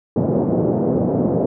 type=band-pass noise; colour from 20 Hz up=pink; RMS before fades=-18 dBFS; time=0.16-1.46 s; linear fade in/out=5 ms; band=130 to 600 Hz; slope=24 dB/octave; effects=none